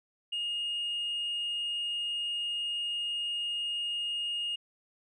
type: tone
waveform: sine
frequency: 2851 Hz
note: F7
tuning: 35 cents sharp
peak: -29 dBFS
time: 0.32-4.56 s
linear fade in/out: 10 ms
effects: tanh soft clip ceiling -28 dBFS